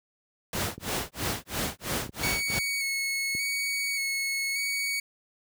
pink noise with tremolo, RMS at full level -28 dBFS, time 0.53-2.59 s, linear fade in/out 2 ms, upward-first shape sine, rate 3 Hz, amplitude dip 100%
clicks, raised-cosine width 3 ms, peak -26 dBFS, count 7, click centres 0.687 / 0.78 / 1.011 / 2.062 / 2.093 / 2.501 / 3.35 s
sawtooth tone with vibrato, 2217 Hz, C#7, in tune, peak -24 dBFS, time 2.23-5 s, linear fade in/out 5 ms, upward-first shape square, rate 0.86 Hz, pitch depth 20 cents each way
effects high-pass 60 Hz 12 dB/octave

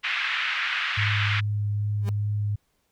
pink band-pass noise, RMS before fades -27 dBFS, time 0.03-1.41 s, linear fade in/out 20 ms, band 1500 to 3000 Hz, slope 24 dB/octave
sine tone with vibrato, 103.83 Hz, G#2, in tune, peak -23 dBFS, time 0.97-2.56 s, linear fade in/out 10 ms, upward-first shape triangle, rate 2.4 Hz, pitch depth 10 cents each way
30% pulse tone with exponential growth, 201.2 Hz, G3, 45 cents sharp, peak -26 dBFS, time 1.99-2.09 s, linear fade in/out 0 ms, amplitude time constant 20 ms
effects pink hiss -71 dBFS RMS until 2.91 s

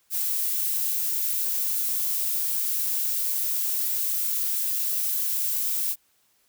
violet noise, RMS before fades -26 dBFS, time 0.1-5.96 s, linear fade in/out 50 ms, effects white hiss -66 dBFS RMS until 6.48 s

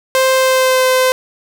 sawtooth tone with pitch glide, 523.3 to 514.3 Hz, C5 to C5, 0 to -30 cents, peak -6 dBFS, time 0.15-1.12 s, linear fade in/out 0 ms, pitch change -30 cents, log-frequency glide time 0.34-0.87 s, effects none

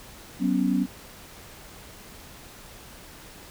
sine chord, F# suspended fourth, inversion none, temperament equal with one note detuned, 188.67 / 246.9 / 277.2 Hz, F#3 / B3 / C#4, +34 / 0 / 0 cents, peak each -25 / -25 / -25 dBFS, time 0.39-0.87 s, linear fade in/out 50 ms, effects pink hiss -46 dBFS RMS until 3.5 s

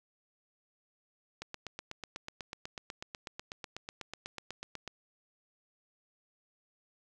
click train, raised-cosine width 0.2 ms, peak -23 dBFS, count 29, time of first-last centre 1.42-4.877 s, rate 8.1 Hz, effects none

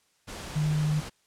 sine tone in noise, 152.1 Hz, D#3, 39 cents flat, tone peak -23 dBFS, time 0.55-1.01 s, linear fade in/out 20 ms, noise pink, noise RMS -39 dBFS, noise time 0.27-1.1 s, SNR +13 dB, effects white hiss -68 dBFS RMS until 1.26 s + low-pass 9000 Hz 12 dB/octave

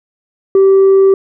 sine tone with tanh clipping, 387.6 Hz, G4, 20 cents flat, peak -5 dBFS, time 0.55-1.14 s, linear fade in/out 2 ms, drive 1 dB, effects none

